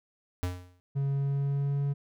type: tone with exponential decay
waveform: square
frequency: 89.7 Hz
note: F2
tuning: 47 cents sharp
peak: -26 dBFS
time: 0.43-0.8 s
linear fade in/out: 0 ms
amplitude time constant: 80 ms
type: tone with pitch glide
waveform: triangle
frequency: 138.59 to 141.18 Hz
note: C#3 to C#3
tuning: 0 to +32 cents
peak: -24 dBFS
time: 0.95-1.94 s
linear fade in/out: 20 ms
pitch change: +32 cents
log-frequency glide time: 1.08-1.81 s
effects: none